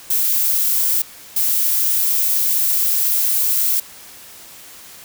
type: noise bursts at uneven times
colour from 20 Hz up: violet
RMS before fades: -17 dBFS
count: 2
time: 0.1-1.02 / 1.36-3.8 s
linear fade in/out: 5 ms
effects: white hiss -40 dBFS RMS until 5.04 s